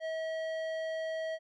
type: tone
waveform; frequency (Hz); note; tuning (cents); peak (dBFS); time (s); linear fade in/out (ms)
square; 642; E5; -46; -34; 0-1.39; 50
effects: low-pass 3000 Hz 12 dB/octave